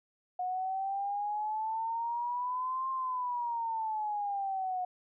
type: exponential two-way sweep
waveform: sine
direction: up then down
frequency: 725 to 1060 to 725 Hz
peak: -31 dBFS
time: 0.39-4.85 s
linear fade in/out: 5 ms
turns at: 2.9 s
effects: none

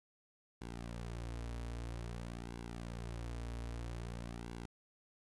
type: tone with flanger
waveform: sawtooth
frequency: 58.27 Hz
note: A#1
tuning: in tune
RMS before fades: -44 dBFS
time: 0.61-4.66 s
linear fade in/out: 5 ms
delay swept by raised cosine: 1.6 to 5.8 ms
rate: 0.51 Hz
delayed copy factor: -0.65
effects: resampled to 24000 Hz + 11-bit

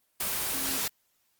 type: tone in noise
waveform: sine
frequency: 268.8 Hz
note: C4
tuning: 47 cents sharp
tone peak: -39 dBFS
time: 0.54-0.78 s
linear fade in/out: 5 ms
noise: white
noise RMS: -30 dBFS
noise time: 0.2-0.88 s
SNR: -12 dB
effects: white hiss -72 dBFS RMS until 1.39 s + Opus 24 kbps

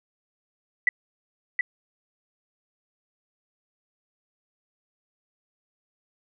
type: tone with echo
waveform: sine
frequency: 1975.5 Hz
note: B6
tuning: in tune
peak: -16 dBFS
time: 0.87-0.89 s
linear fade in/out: 2 ms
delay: 720 ms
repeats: 1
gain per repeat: -4 dB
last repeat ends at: 1.61 s
effects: none

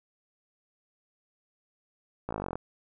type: slowing click train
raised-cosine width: 1 ms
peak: -19 dBFS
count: 14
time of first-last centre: 2.29-2.556 s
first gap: 17 ms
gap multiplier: 1.03
effects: none

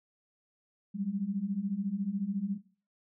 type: beating tone pair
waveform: sine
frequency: 189 / 203 Hz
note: F#3 / G#3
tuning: +37 / -39 cents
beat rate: 14 Hz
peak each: -35 / -33 dBFS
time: 0.94-2.58 s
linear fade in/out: 20 ms
effects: noise-tail reverb RT60 0.4 s tail -17 dB re dry

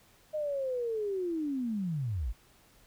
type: linear sweep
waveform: sine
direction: down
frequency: 621 to 44.46 Hz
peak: -30 dBFS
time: 0.33-2.33 s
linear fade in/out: 20 ms
effects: pink hiss -62 dBFS RMS until 2.86 s

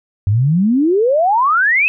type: exponential sweep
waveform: sine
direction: up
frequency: 94.7 to 2637 Hz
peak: -10 dBFS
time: 0.27-1.88 s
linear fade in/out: 0 ms
effects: none

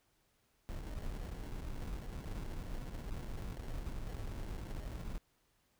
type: noise with sample-and-hold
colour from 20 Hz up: brown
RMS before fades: -42 dBFS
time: 0.69-5.18 s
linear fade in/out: 0 ms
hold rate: 1225 Hz
effects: pink hiss -75 dBFS RMS until 5.79 s

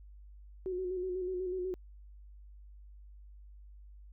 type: tone with vibrato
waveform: sine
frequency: 367.4 Hz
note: F#4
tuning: 12 cents flat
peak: -33 dBFS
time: 0.66-1.74 s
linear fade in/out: 0 ms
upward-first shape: square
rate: 8.1 Hz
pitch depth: 35 cents each way
effects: added 50 Hz sine -50 dBFS peak until 4.12 s

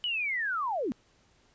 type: linear sweep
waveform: sine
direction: down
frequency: 3002 to 205.3 Hz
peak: -28 dBFS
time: 0.04-0.92 s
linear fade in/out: 0 ms
effects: pink hiss -65 dBFS RMS until 1.54 s + resampled to 16000 Hz

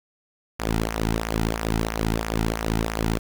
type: tone with flanger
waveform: sawtooth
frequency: 55.2 Hz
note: A1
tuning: 6 cents sharp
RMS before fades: -25 dBFS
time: 0.59-3.19 s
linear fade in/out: 10 ms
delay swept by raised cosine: 0.23 to 1.83 ms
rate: 3 Hz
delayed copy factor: -0.75
effects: 7-bit

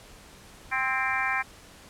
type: harmonic tone with a mistuned harmonic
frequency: 261.6 Hz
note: C4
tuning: in tune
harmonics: 3 / 4 / 5 / 6 / 7 / 8 / 9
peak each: -33 / -32 / -35 / -31 / -32 / -34 / -31 dBFS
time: 0.71-1.43 s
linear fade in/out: 20 ms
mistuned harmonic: 6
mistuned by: +34 cents
effects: pink hiss -50 dBFS RMS until 1.89 s + low-pass 11000 Hz 12 dB/octave

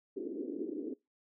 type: band-pass noise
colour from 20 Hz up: pink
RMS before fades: -39 dBFS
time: 0.16-0.94 s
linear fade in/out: 10 ms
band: 270 to 410 Hz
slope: 48 dB/octave
effects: noise-tail reverb RT60 0.2 s tail -21 dB re dry

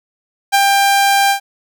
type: tone with ADSR envelope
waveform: sawtooth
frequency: 794 Hz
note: G5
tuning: 22 cents sharp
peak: -4 dBFS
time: 0.52-1.4 s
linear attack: 25 ms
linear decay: 31 ms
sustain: -2 dB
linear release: 98 ms
effects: none

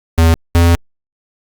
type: tone pair in turn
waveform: square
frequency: 82.3 / 85.1 Hz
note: E2 / F2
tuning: -2 / -44 cents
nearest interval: minor second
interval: 58 cents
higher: second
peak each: -7 dBFS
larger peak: neither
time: 0.18-0.34 / 0.55-0.75 s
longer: second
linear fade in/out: 0 ms
effects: Opus 48 kbps

